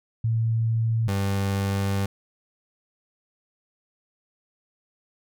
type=tone pair in turn; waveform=sine / 30% pulse; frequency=113.4 / 98.5 Hz; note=A#2 / G2; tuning=-47 / +9 cents; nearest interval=major second; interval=244 cents; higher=first; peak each=-20 dBFS; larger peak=neither; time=0.24-1.08 / 1.08-2.06 s; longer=second; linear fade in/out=5 ms; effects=none